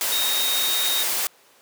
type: tone in noise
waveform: sine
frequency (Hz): 3729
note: A#7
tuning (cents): 0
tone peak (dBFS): -23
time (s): 0.12-1.03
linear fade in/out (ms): 0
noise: white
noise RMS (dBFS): -24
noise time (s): 0.01-1.27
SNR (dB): -2
effects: pink hiss -54 dBFS RMS until 1.61 s + high-pass 400 Hz 12 dB/octave